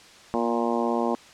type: harmonic tone with a mistuned harmonic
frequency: 117.2 Hz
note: A#2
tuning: 10 cents sharp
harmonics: 2 / 3 / 4 / 5 / 6 / 7 / 8 / 9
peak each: -27 / -29 / -30 / -31 / -32 / -32 / -33 / -34 dBFS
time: 0.34-1.15 s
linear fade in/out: 0 ms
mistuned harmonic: 2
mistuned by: +21 cents
effects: white hiss -49 dBFS RMS until 1.33 s + low-pass 6000 Hz 12 dB/octave